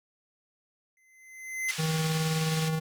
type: tone with exponential growth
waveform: square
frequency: 2056 Hz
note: C7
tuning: 31 cents flat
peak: -26 dBFS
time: 0.97-1.71 s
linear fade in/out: 1 ms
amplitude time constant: 160 ms
type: band-pass noise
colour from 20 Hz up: pink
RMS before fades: -37 dBFS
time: 1.68-2.69 s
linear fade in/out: 10 ms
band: 2200 to 7700 Hz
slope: 12 dB/octave
type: tone with tremolo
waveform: square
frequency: 159.1 Hz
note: D#3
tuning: 39 cents sharp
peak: -26 dBFS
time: 1.78-2.8 s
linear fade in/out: 20 ms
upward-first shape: square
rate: 19 Hz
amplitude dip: 25%
effects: none